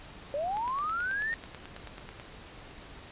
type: linear sweep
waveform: sine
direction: up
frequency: 549 to 1864.7 Hz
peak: -29 dBFS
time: 0.34-1.34 s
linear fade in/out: 0 ms
type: click train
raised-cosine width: 0.3 ms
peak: -27 dBFS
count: 16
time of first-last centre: 0.57-2.199 s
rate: 9.21 Hz
effects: pink hiss -48 dBFS RMS until 3.11 s + resampled to 8000 Hz